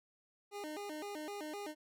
25% pulse tone with vibrato, 353 Hz, F4, 19 cents sharp, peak -38 dBFS, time 0.51-1.75 s, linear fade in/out 50 ms, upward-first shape square, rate 3.9 Hz, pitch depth 250 cents each way, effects none

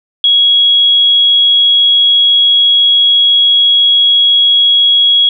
sine tone, 3322 Hz, G#7, in tune, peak -5 dBFS, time 0.24-5.29 s, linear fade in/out 2 ms, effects none

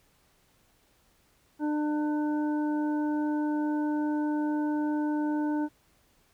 harmonic tone, 299.6 Hz, D4, 35 cents sharp, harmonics 1 / 2 / 3 / 5, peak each -26 / -40 / -37 / -44 dBFS, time 1.59-5.69 s, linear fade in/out 50 ms, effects pink hiss -66 dBFS RMS until 6.33 s

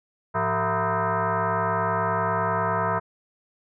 sine tone with frequency modulation, 174.4 Hz, F3, 2 cents flat, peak -21 dBFS, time 0.34-3 s, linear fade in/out 20 ms, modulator 279 Hz, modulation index 4.7, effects none

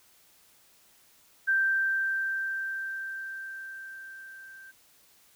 sine tone with level ramp, 1568 Hz, G6, in tune, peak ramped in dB -21 to -46 dBFS, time 1.47-4.72 s, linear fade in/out 20 ms, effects white hiss -61 dBFS RMS until 5.35 s

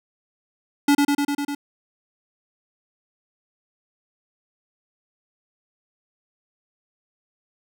square tone with echo, 286.1 Hz, D4, 45 cents flat, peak -14 dBFS, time 0.88-0.95 s, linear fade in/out 5 ms, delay 100 ms, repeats 6, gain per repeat -2 dB, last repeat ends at 1.55 s, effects none

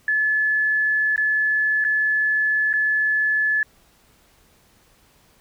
sine tone with dropouts, 1723 Hz, A6, 37 cents flat, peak -17 dBFS, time 0.08-3.63 s, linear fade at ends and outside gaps 2 ms, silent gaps 1.161-1.178 / 1.842-1.848 / 2.73-2.737 s, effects pink hiss -57 dBFS RMS until 5.4 s

